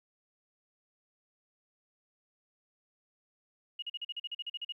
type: tone bursts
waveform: sine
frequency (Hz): 2876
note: F#7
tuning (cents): -50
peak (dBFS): -35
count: 13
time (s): 3.79-4.723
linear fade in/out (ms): 5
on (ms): 33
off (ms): 42
effects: 12-bit